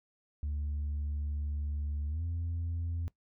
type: tone with pitch glide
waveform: sine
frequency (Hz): 73.42 to 84.34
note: D2 to E2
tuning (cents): 0 to +40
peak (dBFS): -30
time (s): 0.43-3.08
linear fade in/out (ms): 0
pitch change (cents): +240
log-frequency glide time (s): 2.08-2.23
effects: noise-tail reverb RT60 0.1 s tail -21 dB re dry + tanh soft clip ceiling -30 dBFS